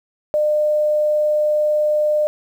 sine tone, 603 Hz, D5, 46 cents sharp, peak -14 dBFS, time 0.34-2.27 s, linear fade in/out 0 ms, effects 8-bit

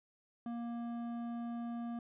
sine tone with hard clipping, 235.4 Hz, A#3, 17 cents sharp, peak -40 dBFS, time 0.46-1.99 s, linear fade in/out 2 ms, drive 10 dB, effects resampled to 8000 Hz

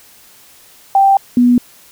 sine tone pair in turn, 784 / 244.4 Hz, G5 / B3, 0 / -18 cents, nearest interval octave + minor sixth, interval 2018 cents, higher first, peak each -6 dBFS, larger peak neither, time 0.95-1.17 / 1.37-1.58 s, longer first, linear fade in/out 2 ms, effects white hiss -44 dBFS RMS until 1.91 s

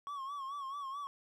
triangle tone with vibrato, 1108.7 Hz, C#6, in tune, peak -37 dBFS, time 0.07-1.07 s, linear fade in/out 0 ms, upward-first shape sine, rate 4.6 Hz, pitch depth 80 cents each way, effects none

